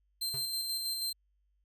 sawtooth tone with tremolo, 4135 Hz, C8, 21 cents flat, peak -29 dBFS, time 0.21-1.13 s, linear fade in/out 10 ms, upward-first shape square, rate 6.2 Hz, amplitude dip 30%
square tone with exponential decay, 135.1 Hz, C#3, 44 cents flat, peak -39 dBFS, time 0.34-0.51 s, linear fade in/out 0 ms, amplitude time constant 36 ms
effects added 50 Hz sine -70 dBFS peak until 1.64 s

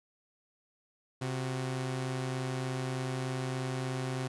sawtooth tone pair together, 130.81 / 369.1 Hz, C3 / F#4, 0 / -4 cents, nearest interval octave + tritone, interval 1796 cents, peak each -29 / -38 dBFS, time 1.21-4.28 s, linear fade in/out 10 ms, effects resampled to 24000 Hz

